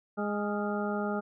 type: harmonic tone with a mistuned harmonic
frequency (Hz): 206.7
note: G#3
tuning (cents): -8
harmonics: 1 / 2 / 3 / 4 / 6 / 7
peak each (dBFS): -32 / -35 / -37 / -38 / -40 / -40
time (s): 0.17-1.21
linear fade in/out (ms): 20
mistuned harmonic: 7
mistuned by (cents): -62
effects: none